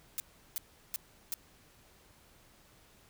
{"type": "noise bursts", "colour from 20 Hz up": "blue", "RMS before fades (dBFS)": -35, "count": 4, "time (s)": [0.18, 1.34], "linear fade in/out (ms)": 0, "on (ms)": 20, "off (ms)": 360, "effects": ["pink hiss -62 dBFS RMS until 3.09 s"]}